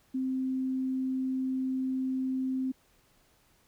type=tone; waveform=sine; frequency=261 Hz; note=C4; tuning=4 cents flat; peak=-28 dBFS; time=0.14-2.72 s; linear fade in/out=10 ms; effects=pink hiss -66 dBFS RMS until 3.67 s